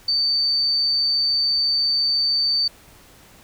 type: tone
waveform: sine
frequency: 4573 Hz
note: D8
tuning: 47 cents flat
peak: -17 dBFS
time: 0.08-2.68 s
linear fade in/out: 5 ms
effects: pink hiss -49 dBFS RMS until 3.43 s